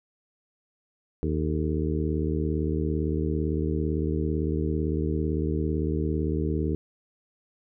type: harmonic tone with a mistuned harmonic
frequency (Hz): 77.78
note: D#2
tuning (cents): 0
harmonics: 1 / 2 / 3 / 4 / 5 / 6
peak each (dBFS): -28 / -30 / -33 / -31 / -33 / -35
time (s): 1.23-6.75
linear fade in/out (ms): 0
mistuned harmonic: 6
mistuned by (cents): -75
effects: none